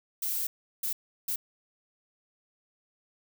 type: noise bursts at uneven times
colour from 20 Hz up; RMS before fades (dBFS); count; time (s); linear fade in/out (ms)
violet; -31; 3; 0.22-0.47 / 0.83-0.93 / 1.28-1.36; 5
effects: none